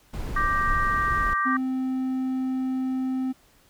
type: noise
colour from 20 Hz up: brown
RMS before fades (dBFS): -29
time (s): 0.13-1.34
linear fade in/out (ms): 10
type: chord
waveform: sine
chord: G minor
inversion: second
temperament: just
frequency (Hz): 1176 / 1568 / 1881.6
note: D6 / G6 / Bb6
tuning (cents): +2 / 0 / +16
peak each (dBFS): -23 / -29 / -29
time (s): 0.36-1.57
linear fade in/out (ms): 5
type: tone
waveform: triangle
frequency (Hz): 260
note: C4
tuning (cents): -11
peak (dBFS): -22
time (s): 1.45-3.33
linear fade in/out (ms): 20
effects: pink hiss -59 dBFS RMS until 3.69 s